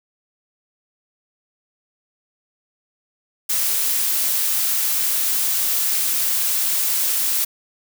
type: noise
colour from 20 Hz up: blue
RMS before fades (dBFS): -20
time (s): 3.49-7.45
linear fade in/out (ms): 10
effects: none